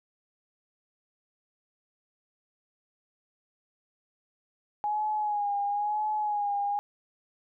sine tone with vibrato, 830.6 Hz, G#5, in tune, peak -26 dBFS, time 4.84-6.79 s, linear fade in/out 0 ms, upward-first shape sine, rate 1 Hz, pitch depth 47 cents each way, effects none

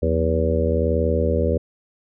harmonic tone with a mistuned harmonic, 81.3 Hz, E2, 23 cents flat, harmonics 1 / 2 / 3 / 4 / 5 / 6 / 7, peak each -21 / -28 / -27 / -30 / -26 / -23 / -26 dBFS, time 0.02-1.58 s, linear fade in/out 10 ms, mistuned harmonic 2, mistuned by +130 cents, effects none

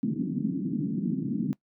white band-pass noise, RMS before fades -29 dBFS, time 0.03-1.53 s, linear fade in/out 0 ms, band 150 to 290 Hz, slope 48 dB/octave, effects noise-tail reverb RT60 0.1 s tail -20 dB re dry

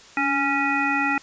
harmonic tone with a mistuned harmonic, 276.2 Hz, C#4, 6 cents flat, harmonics 1 / 3 / 5 / 7 / 9, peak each -26 / -26 / -26 / -26 / -26 dBFS, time 0.17-1.18 s, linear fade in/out 2 ms, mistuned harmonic 1, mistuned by +45 cents, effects white hiss -47 dBFS RMS until 1.22 s + resampled to 16000 Hz

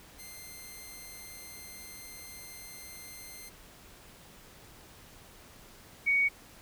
5% pulse / sine tone pair in turn, 2090 / 2239 Hz, C7 / C#7, -2 / +17 cents, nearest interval minor second, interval 119 cents, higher second, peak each -35 / -23 dBFS, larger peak second, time 0.18-3.5 / 6.06-6.29 s, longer first, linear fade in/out 20 ms, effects pink hiss -54 dBFS RMS until 6.61 s

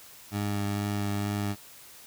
20% pulse tone with vibrato, 102 Hz, G#2, 31 cents flat, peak -23 dBFS, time 0.31-1.56 s, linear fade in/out 50 ms, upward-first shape sine, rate 2.2 Hz, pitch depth 12 cents each way, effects white hiss -50 dBFS RMS until 2.06 s

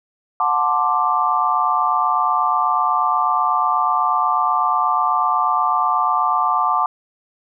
sine chord, D dominant seventh, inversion first, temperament equal with one note detuned, 731.9 / 880 / 1046.5 / 1174.7 Hz, F#5 / A5 / C6 / D6, -19 / 0 / 0 / 0 cents, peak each -22 / -21 / -22 / -18 dBFS, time 0.4-6.86 s, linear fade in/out 2 ms, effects none

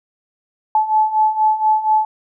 sine beating tone pair, 862 / 866.2 Hz, A5 / A5, -36 / -27 cents, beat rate 4.2 Hz, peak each -18 / -14 dBFS, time 0.75-2.05 s, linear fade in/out 2 ms, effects none

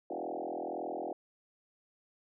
sine tone with frequency modulation, 539 Hz, C#5, 49 cents flat, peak -35 dBFS, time 0.1-1.13 s, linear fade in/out 5 ms, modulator 41.8 Hz, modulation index 5.9, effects none

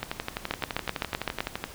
two click trains, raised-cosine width 0.3 ms, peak -10 / -13 dBFS, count 8 / 20, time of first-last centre 0.51-1.405 / 0.03-1.64 s, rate 7.82 / 11.8 Hz, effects pink hiss -45 dBFS RMS until 1.74 s

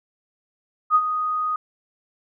sine tone with ADSR envelope, 1244.5 Hz, D#6, in tune, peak -11 dBFS, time 0.9-1.56 s, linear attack 51 ms, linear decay 54 ms, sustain -10 dB, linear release 3 ms, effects none

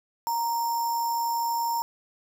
sine tone with sample-and-hold, 932.3 Hz, A#5, in tune, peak -24 dBFS, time 0.27-1.82 s, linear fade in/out 0 ms, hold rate 6300 Hz, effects none

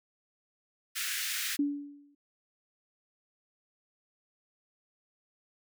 pink high-pass noise, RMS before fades -34 dBFS, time 0.95-1.57 s, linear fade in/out 20 ms, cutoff 1500 Hz, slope 48 dB/octave
sine tone with exponential decay, 287 Hz, D4, 40 cents flat, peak -23 dBFS, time 1.59-2.15 s, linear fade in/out 5 ms, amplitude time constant 120 ms
effects none

